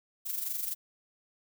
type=noise with amplitude modulation; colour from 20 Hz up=violet; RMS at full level=-32 dBFS; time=0.25-0.75 s; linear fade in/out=20 ms; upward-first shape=sine; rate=23.8 Hz; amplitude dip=60%; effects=none